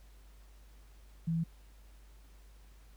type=tone; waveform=sine; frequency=164.81 Hz; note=E3; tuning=in tune; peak=-29 dBFS; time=1.27-1.44 s; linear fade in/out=10 ms; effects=added 50 Hz sine -54 dBFS peak until 2.96 s + pink hiss -66 dBFS RMS until 2.96 s